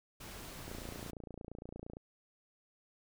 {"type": "noise", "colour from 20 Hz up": "pink", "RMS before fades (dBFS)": -48, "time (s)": [0.2, 1.11], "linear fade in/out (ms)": 10}
{"type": "click train", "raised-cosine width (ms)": 2, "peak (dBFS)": -32, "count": 38, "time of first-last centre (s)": [0.68, 1.969], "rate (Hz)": 28.7}
{"effects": []}